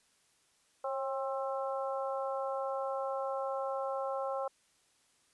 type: harmonic tone with a mistuned harmonic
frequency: 265.9 Hz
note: C4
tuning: 28 cents sharp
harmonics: 2 / 3 / 4 / 5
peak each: -35 / -39 / -41 / -43 dBFS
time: 0.84-4.48 s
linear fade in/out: 5 ms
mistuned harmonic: 2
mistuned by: +34 cents
effects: white hiss -70 dBFS RMS until 5.33 s + resampled to 24000 Hz